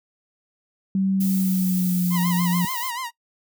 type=tone with pitch glide; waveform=sine; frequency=192.4 to 176.43 Hz; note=G3 to F3; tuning=-32 to +18 cents; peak=-18 dBFS; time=0.95-2.65 s; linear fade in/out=2 ms; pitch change=-150 cents; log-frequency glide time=1.23-2.18 s
type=noise; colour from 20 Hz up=violet; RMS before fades=-31 dBFS; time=1.2-2.91 s; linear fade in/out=10 ms
type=tone with vibrato; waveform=sawtooth; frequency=990 Hz; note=B5; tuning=4 cents sharp; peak=-24 dBFS; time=2.1-3.11 s; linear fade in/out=50 ms; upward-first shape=sine; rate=6.9 Hz; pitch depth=110 cents each way
effects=noise-tail reverb RT60 0.1 s tail -20 dB re dry